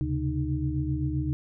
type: tone cluster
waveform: sine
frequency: 74.2 / 131.1 / 138.8 / 306.9 Hz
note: D2 / C3 / C#3 / D#4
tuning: +18 / +4 / +3 / -24 cents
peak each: -31 dBFS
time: 0.01-1.33 s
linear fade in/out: 0 ms
effects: none